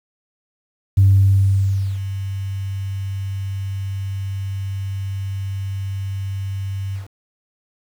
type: tone with ADSR envelope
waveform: sine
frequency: 97.5 Hz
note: G2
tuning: 9 cents flat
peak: -7 dBFS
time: 0.97-7.08 s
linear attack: 10 ms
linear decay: 1000 ms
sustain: -15 dB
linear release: 130 ms
effects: tanh soft clip ceiling -4 dBFS + 7-bit